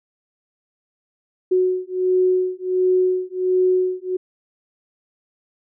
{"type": "beating tone pair", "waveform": "sine", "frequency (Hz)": [367.8, 369.2], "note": ["F#4", "F#4"], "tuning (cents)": [-10, -4], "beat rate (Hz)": 1.4, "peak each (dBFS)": -19, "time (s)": [1.51, 4.17], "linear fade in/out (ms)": 10, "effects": []}